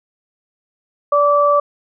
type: tone pair together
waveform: sine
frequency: 580 / 1160 Hz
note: D5 / D6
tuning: -22 / -22 cents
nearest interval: octave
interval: 1200 cents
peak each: -13 dBFS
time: 1.12-1.6 s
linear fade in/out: 5 ms
effects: none